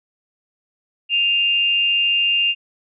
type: tone pair together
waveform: sine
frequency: 2512 / 2794 Hz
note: D#7 / F7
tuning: +16 / 0 cents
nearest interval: major second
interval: 184 cents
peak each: -25 / -15 dBFS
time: 1.09-2.55 s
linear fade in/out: 50 ms
effects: none